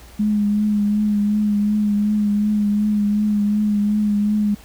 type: tone with vibrato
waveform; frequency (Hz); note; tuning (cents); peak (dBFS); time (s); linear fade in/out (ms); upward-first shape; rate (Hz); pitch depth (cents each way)
sine; 208.4; G#3; +6; -15; 0.19-4.55; 10; triangle; 2.7; 32
effects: added 60 Hz sine -43 dBFS peak until 4.64 s + pink hiss -46 dBFS RMS until 4.64 s